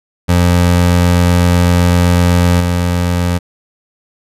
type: tone with level steps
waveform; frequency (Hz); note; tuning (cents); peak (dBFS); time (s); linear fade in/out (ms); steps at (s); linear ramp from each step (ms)
25% pulse; 87.9; F2; +12; -4 / -8; 0.28-3.39; 20; 2.6; 5
effects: resampled to 32000 Hz

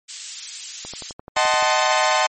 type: high-pass noise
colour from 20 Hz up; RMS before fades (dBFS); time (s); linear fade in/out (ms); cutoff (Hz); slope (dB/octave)
white; -30; 0.08-1.13; 20; 3200; 12
type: click train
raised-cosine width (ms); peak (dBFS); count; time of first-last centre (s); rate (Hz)
1; -22; 10; 0.85-1.626; 11.6
type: chord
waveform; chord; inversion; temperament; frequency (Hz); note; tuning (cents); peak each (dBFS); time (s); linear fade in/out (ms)
sawtooth; D# diminished seventh; none; equal with one note detuned; 622.3 / 752.1 / 880 / 1046.5; D#5 / F#5 / A5 / C6; 0 / +28 / 0 / 0; -18; 1.36-2.27; 10
effects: MP3 32 kbps

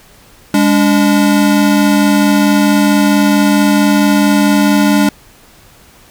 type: tone pair together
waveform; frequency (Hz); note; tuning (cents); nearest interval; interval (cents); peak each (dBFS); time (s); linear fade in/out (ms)
square; 204.1 / 288.6; G#3 / D4; -30 / -30; tritone; 600; -11; 0.54-5.09; 2
effects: pink hiss -43 dBFS RMS until 6.1 s

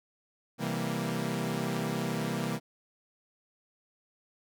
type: chord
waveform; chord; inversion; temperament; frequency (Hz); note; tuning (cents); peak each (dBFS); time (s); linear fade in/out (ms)
sawtooth; C dominant seventh; none; equal; 130.81 / 164.81 / 196 / 233.1; C3 / E3 / G3 / Bb3; 0 / 0 / 0 / 0; -33 / -31 / -33 / -31; 0.58-2.6; 50
effects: none

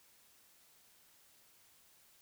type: silence
effects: white hiss -66 dBFS RMS until 2.21 s

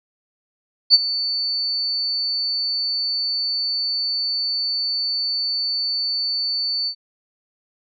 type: tone with ADSR envelope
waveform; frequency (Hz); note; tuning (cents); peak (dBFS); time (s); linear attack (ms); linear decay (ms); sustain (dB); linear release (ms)
sine; 4500; C#8; +25; -5; 0.9-6.95; 41; 31; -15; 78
effects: none

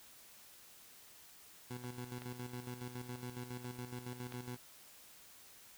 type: tone with tremolo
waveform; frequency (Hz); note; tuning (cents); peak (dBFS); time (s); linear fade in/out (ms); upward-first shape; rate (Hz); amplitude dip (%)
20% pulse; 123.47; B2; 0; -37; 1.7-4.57; 10; square; 7.2; 60
type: clicks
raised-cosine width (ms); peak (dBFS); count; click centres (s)
0.3; -31; 2; 2.22 / 4.323
effects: white hiss -59 dBFS RMS until 5.77 s

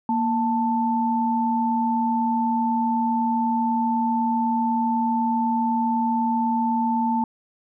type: tone pair together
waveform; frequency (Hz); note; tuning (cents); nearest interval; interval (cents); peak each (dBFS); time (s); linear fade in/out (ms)
sine; 234.1 / 884; A#3 / A5; +8 / +8; octave + major seventh; 2300; -22; 0.09-7.24; 2
effects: none

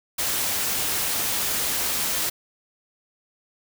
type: noise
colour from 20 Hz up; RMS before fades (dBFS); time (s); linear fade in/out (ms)
white; -25; 0.18-2.3; 10
effects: none

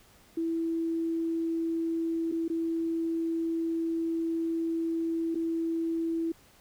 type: tone with dropouts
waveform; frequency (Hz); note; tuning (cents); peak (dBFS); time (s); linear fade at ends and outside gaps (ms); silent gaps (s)
sine; 329.6; E4; 0; -27; 0.37-6.32; 5; 2.316-2.322 / 2.481-2.499 / 5.347-5.354
effects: pink hiss -59 dBFS RMS until 6.6 s

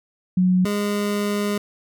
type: tone pair in turn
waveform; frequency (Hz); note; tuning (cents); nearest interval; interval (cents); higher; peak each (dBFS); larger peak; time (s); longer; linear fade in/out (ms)
sine / 25% pulse; 183.1 / 205.5; F#3 / G#3; -18 / -18; major second; 200; second; -14 / -17; first; 0.37-0.65 / 0.65-1.58; second; 5
effects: none

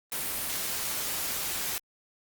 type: noise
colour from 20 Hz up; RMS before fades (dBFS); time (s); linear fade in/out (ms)
white; -32; 0.12-1.78; 0
effects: Opus 32 kbps

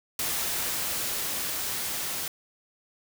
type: noise with level ramp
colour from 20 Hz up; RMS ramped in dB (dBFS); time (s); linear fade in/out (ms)
white; -29 to -32; 0.19-2.28; 2
effects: none

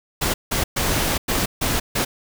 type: noise bursts at uneven times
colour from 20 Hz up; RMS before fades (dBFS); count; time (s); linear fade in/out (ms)
pink; -21; 6; 0.21-0.34 / 0.51-0.64 / 0.76-1.18 / 1.28-1.46 / 1.61-1.8 / 1.95-2.05; 10
effects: none

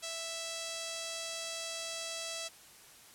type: tone with notch filter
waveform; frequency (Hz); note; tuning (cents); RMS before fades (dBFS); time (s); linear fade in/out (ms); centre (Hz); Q
5% pulse; 659.3; E5; 0; -40; 0.02-2.49; 20; 1600; 1.5
effects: white hiss -56 dBFS RMS until 3.14 s + low-pass 12000 Hz 12 dB/octave

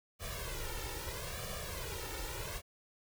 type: noise with flanger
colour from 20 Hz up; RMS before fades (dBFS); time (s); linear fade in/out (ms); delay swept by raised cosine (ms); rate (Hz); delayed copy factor
pink; -41; 0.19-2.62; 50; 1.7 to 2.23; 0.77; +1
effects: none

